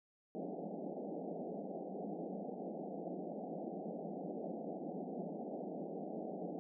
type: band-pass noise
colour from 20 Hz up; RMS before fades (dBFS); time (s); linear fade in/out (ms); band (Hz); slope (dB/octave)
pink; -44; 0.35-6.59; 0; 170 to 780; 96
effects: none